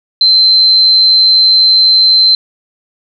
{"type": "tone", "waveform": "sine", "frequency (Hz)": 4096, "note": "C8", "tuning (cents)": -38, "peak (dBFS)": -4, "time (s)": [0.21, 2.35], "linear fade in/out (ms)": 2, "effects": []}